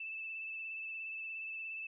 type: tone with vibrato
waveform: sine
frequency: 2637 Hz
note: E7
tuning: in tune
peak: -40 dBFS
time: 0-1.87 s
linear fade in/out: 5 ms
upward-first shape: sine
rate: 17 Hz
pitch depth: 20 cents each way
effects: none